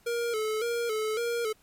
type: tone with vibrato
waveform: square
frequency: 451.8 Hz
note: A4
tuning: 46 cents sharp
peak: -28 dBFS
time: 0.06-1.53 s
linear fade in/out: 10 ms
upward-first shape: square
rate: 1.8 Hz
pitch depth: 73 cents each way
effects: pink hiss -63 dBFS RMS until 1.62 s + MP3 64 kbps